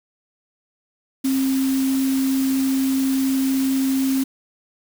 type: tone in noise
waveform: sine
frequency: 266.6 Hz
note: C4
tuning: 33 cents sharp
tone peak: -17 dBFS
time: 1.24-4.24 s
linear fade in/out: 10 ms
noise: white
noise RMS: -32 dBFS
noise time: 1.24-4.24 s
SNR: +12 dB
effects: none